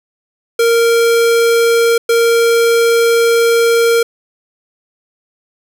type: tone bursts at uneven times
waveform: square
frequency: 464.1 Hz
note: A#4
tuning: 8 cents flat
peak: -9 dBFS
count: 2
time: 0.59-1.98 / 2.09-4.03 s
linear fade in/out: 5 ms
effects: none